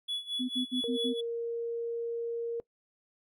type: tone with tremolo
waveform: triangle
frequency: 3401 Hz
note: G#7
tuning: 40 cents sharp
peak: -29 dBFS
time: 0.08-1.21 s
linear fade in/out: 10 ms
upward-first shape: sine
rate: 4.5 Hz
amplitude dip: 85%
type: tone bursts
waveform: sine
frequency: 252.4 Hz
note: B3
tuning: 38 cents sharp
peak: -29 dBFS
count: 5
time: 0.39-1.138 s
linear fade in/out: 20 ms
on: 100 ms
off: 62 ms
type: tone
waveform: sine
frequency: 466.2 Hz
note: A#4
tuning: in tune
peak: -31 dBFS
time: 0.84-2.6 s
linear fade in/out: 0 ms
effects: noise-tail reverb RT60 0.1 s tail -22 dB re dry